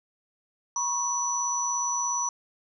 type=tone cluster; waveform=sine; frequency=970 / 1087 / 5930 Hz; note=B5 / C#6 / F#8; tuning=-31 / -34 / +3 cents; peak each=-31 / -33 / -27 dBFS; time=0.76-2.29 s; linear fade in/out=2 ms; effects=none